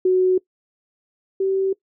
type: tone pair in turn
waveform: sine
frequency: 370 / 385 Hz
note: F#4 / G4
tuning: 0 / -31 cents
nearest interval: minor second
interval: 69 cents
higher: second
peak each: -13 / -17 dBFS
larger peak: first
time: 0.05-0.38 / 1.4-1.73 s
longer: neither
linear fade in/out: 5 ms
effects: noise-tail reverb RT60 0.1 s tail -21 dB re dry